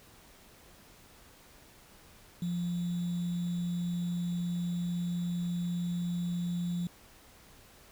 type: tone with sample-and-hold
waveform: sine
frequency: 174.61 Hz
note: F3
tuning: in tune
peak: -30 dBFS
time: 2.42-6.87 s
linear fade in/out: 2 ms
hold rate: 3675 Hz
effects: pink hiss -57 dBFS RMS until 7.91 s